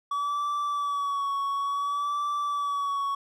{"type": "tone with vibrato", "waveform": "triangle", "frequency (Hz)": 1139, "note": "C#6", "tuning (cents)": 47, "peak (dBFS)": -24, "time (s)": [0.11, 3.15], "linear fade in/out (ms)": 5, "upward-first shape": "sine", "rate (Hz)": 0.57, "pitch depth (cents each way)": 39, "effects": []}